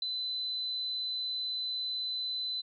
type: tone with ADSR envelope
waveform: sine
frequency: 4021 Hz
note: B7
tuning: 30 cents sharp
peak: -28 dBFS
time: 0.02-2.62 s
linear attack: 4 ms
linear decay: 11 ms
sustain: -4 dB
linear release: 21 ms
effects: none